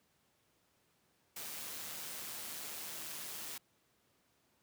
white noise with amplitude modulation, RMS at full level -43 dBFS, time 1.36-3.58 s, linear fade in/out 5 ms, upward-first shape sine, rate 153 Hz, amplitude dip 35%, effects pink hiss -74 dBFS RMS until 4.62 s + high-pass 100 Hz 12 dB/octave

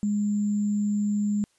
sine tone with sample-and-hold, 206.8 Hz, G#3, 7 cents flat, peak -22 dBFS, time 0.03-1.44 s, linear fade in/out 0 ms, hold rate 7350 Hz, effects white hiss -67 dBFS RMS until 1.58 s + resampled to 24000 Hz

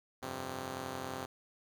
5% pulse chord, F suspended second, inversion none, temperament just, 87.31 / 98.22 / 130.96 Hz, F2 / G2 / C3, 0 / +4 / +2 cents, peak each -35 / -36 / -31 dBFS, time 0.22-1.26 s, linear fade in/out 10 ms, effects none

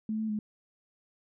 sine tone with pitch steps, 217.4 / 219.2 / 212 Hz, A3 / A3 / G#3, -21 / -6 / +36 cents, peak -29 dBFS, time 0.09-0.39 s, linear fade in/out 2 ms, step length 100 ms, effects none

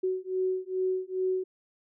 sine beating tone pair, 371.8 / 374.2 Hz, F#4 / F#4, +8 / +20 cents, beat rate 2.4 Hz, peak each -30 dBFS, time 0.03-1.44 s, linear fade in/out 10 ms, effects none

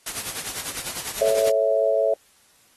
white noise with tremolo, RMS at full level -28 dBFS, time 0.06-1.5 s, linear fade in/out 5 ms, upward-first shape sine, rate 10 Hz, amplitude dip 65%
sine chord, A major, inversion none, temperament equal, 440 / 554.4 / 659.3 Hz, A4 / C#5 / E5, 0 / 0 / 0 cents, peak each -24 / -21 / -21 dBFS, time 1.21-2.14 s, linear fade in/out 5 ms
effects white hiss -58 dBFS RMS until 2.76 s + AAC 32 kbps

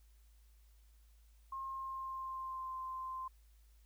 sine tone with pitch glide, 1070 to 1042.5 Hz, C6 to C6, +38 to -7 cents, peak -40 dBFS, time 1.52-3.28 s, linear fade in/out 5 ms, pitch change -45 cents, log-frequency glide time 1.63-2.75 s, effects added 54 Hz sine -61 dBFS peak until 3.85 s + white hiss -75 dBFS RMS until 3.85 s

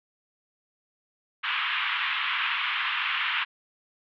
white band-pass noise, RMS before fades -28 dBFS, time 1.43-3.45 s, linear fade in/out 20 ms, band 1000 to 3200 Hz, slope 48 dB/octave, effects none

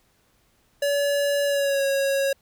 square tone with pitch glide, 570 to 549.9 Hz, C#5 to C#5, +48 to -14 cents, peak -21 dBFS, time 0.82-2.33 s, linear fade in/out 5 ms, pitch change -62 cents, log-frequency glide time 1.45-1.84 s, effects pink hiss -64 dBFS RMS until 2.41 s

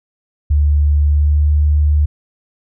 sine tone with pitch glide, 73.4 to 74.42 Hz, D2 to D2, 0 to +24 cents, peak -9 dBFS, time 0.5-2.06 s, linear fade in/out 10 ms, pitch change +24 cents, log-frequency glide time 1.07-1.46 s, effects none

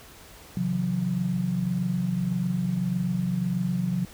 sine tone cluster, 132.6 / 158.9 / 180.6 Hz, C3 / D#3 / F#3, +23 / +37 / -42 cents, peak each -30 / -33 / -25 dBFS, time 0.57-4.05 s, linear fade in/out 2 ms, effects pink hiss -48 dBFS RMS until 4.13 s

